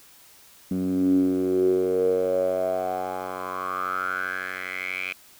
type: tone with band-pass filter sweep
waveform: 10% pulse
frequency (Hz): 92.5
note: F#2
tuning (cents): 0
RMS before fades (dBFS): -25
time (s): 0.71-5.13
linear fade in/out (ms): 5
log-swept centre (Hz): 220 to 2500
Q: 8.2
effects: white hiss -52 dBFS RMS until 5.39 s